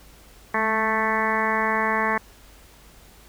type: harmonic tone with a mistuned harmonic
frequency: 220 Hz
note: A3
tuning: in tune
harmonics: 1 / 2 / 3 / 4 / 5 / 6 / 7 / 8 / 9 / 10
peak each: -30 / -30 / -31 / -27 / -26 / -36 / -33 / -27 / -29 / -35 dBFS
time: 0.54-2.18 s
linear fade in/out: 5 ms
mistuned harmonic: 1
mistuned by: -39 cents
effects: added 50 Hz sine -51 dBFS peak until 3.28 s + pink hiss -51 dBFS RMS until 3.28 s